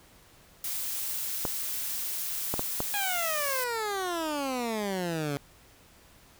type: noise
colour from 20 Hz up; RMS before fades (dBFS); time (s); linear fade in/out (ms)
blue; -33; 0.64-3.64; 2
type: clicks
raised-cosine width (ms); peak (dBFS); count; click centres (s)
1; -15; 4; 1.452 / 2.54 / 2.594 / 2.804
type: exponential sweep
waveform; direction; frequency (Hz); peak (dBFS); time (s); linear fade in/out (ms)
15% pulse; down; 830.6 to 138.59; -23; 2.94-5.37; 0
effects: pink hiss -57 dBFS RMS until 6.39 s